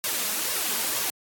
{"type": "noise with flanger", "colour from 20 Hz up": "white", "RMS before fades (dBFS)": -27, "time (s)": [0.04, 1.1], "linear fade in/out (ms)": 0, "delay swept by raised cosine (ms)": [1.8, 4.8], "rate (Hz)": 2.1, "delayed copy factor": 0.65, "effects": ["high-pass 150 Hz 12 dB/octave", "AAC 64 kbps"]}